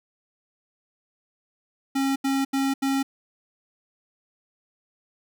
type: tone bursts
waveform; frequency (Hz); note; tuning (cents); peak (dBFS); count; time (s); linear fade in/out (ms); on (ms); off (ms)
square; 271.7; C#4; -35; -22; 4; 1.95-3.03; 10; 210; 80
effects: none